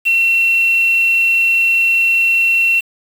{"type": "tone with quantisation", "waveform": "sine", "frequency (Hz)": 2715, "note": "F7", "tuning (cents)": -50, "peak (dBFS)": -10, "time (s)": [0.05, 2.81], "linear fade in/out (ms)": 20, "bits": 5, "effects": []}